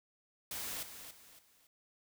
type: noise with echo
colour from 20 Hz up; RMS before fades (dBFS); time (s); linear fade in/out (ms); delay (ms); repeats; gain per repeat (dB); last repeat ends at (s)
white; -41; 0.51-0.83; 2; 280; 3; -9; 1.67
effects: none